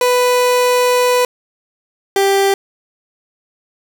30% pulse tone pair in turn, 495.4 / 393.2 Hz, B4 / G4, +5 / +5 cents, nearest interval major third, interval 400 cents, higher first, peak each -8 dBFS, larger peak neither, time 0.01-1.25 / 2.16-2.54 s, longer first, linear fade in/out 2 ms, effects none

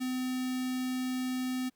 square tone with notch filter, 255.2 Hz, C4, 43 cents flat, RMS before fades -33 dBFS, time 0-1.7 s, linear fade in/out 20 ms, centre 930 Hz, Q 1, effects pink hiss -75 dBFS RMS until 1.75 s

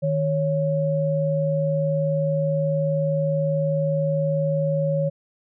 sine tone pair together, 155.56 / 554.4 Hz, D#3 / C#5, 0 / 0 cents, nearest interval octave + minor seventh, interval 2200 cents, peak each -22 dBFS, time 0.02-5.1 s, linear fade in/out 20 ms, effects none

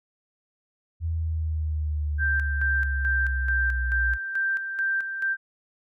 sine exponential sweep, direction down, 82.8 to 60.8 Hz, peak -24 dBFS, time 1-4.18 s, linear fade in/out 50 ms
sine tone with tremolo, 1572 Hz, G6, 4 cents sharp, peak -22 dBFS, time 2.18-5.37 s, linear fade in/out 50 ms, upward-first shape square, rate 2.3 Hz, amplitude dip 55%
effects none

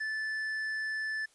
sine tone with tanh clipping, 1749 Hz, A6, 11 cents flat, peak -33 dBFS, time 0-1.26 s, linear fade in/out 10 ms, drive 6 dB, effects white hiss -65 dBFS RMS until 1.34 s + resampled to 24000 Hz

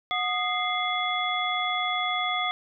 sine tone cluster, 732 / 1235 / 2096 / 3393 Hz, F#5 / D#6 / C7 / G#7, -19 / -13 / +2 / +36 cents, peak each -30 dBFS, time 0.11-2.51 s, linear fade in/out 0 ms, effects none

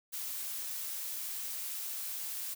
blue noise, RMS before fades -39 dBFS, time 0.12-2.55 s, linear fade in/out 20 ms, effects none

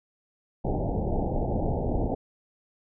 pink low-pass noise, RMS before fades -27 dBFS, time 0.64-2.15 s, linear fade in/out 10 ms, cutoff 850 Hz, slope 96 dB/octave, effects none

